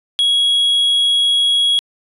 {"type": "tone", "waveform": "triangle", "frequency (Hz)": 3322, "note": "G#7", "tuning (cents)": 0, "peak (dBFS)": -10, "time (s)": [0.19, 1.79], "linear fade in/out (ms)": 0, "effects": ["resampled to 24000 Hz"]}